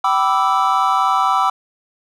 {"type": "chord", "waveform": "triangle", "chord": "E minor seventh", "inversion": "first", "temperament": "equal with one note detuned", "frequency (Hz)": [771.4, 987.8, 1174.7, 1318.5], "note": ["G5", "B5", "D6", "E6"], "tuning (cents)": [-28, 0, 0, 0], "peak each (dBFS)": -17, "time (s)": [0.04, 1.5], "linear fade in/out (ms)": 5, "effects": []}